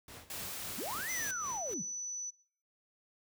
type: noise with tremolo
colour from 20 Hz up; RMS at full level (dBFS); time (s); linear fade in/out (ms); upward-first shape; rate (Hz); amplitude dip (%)
pink; -48; 0.08-1.74; 2; sine; 3.7; 80
type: noise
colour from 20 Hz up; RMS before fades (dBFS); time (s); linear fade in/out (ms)
white; -42; 0.3-1.31; 2
type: linear two-way sweep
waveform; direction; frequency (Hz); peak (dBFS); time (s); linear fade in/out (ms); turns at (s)
sine; up then down; 122.3 to 2102 to 122.3; -38; 0.77-1.83; 20; 1.11
type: tone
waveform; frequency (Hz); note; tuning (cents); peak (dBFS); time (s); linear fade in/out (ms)
sine; 5970; F#8; +15; -37; 1.08-2.31; 20
effects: noise-tail reverb RT60 0.5 s tail -20 dB re dry + high-pass 60 Hz 12 dB/octave